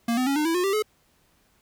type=tone with pitch steps; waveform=square; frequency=233.1 / 254.2 / 277.2 / 302.3 / 329.7 / 359.5 / 392 / 427.5 Hz; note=A#3 / C4 / C#4 / D#4 / E4 / F#4 / G4 / A4; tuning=0 / -50 / 0 / -50 / 0 / -50 / 0 / -50 cents; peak=-22 dBFS; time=0.08-0.824 s; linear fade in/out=5 ms; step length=93 ms; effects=pink hiss -64 dBFS RMS until 1.61 s